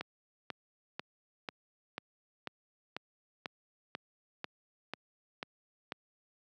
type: click train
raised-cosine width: 0.3 ms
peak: -21 dBFS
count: 13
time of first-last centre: 0.01-5.921 s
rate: 2.03 Hz
effects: high-pass 150 Hz 12 dB/octave